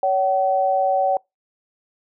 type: tone pair together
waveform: sine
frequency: 563 / 760.4 Hz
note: C#5 / F#5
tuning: +27 / +47 cents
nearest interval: perfect fourth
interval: 520 cents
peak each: -20 / -18 dBFS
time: 0.03-1.17 s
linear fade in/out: 2 ms
effects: noise-tail reverb RT60 0.2 s tail -26 dB re dry